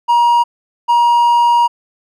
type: tone pair in turn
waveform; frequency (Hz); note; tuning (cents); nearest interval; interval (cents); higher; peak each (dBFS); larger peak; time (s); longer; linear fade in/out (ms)
triangle; 950 / 950; A#5 / A#5; +33 / +33; unison; 0; neither; -6; neither; 0.08-0.44 / 0.88-1.68; second; 20
effects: none